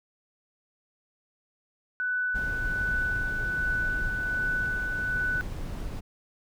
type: tone with tremolo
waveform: sine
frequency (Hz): 1492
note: F#6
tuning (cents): +14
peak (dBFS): -25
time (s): 2-5.41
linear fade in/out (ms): 0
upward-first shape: sine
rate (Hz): 1.3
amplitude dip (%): 35
type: noise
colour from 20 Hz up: brown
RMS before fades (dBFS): -34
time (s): 2.34-6.01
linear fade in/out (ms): 20
effects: none